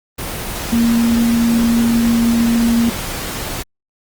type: tone in noise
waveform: sine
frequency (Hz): 232.7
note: A#3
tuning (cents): -3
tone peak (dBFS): -11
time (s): 0.72-2.9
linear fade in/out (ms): 10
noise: pink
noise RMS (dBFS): -24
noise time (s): 0.18-3.63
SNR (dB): +10
effects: Opus 24 kbps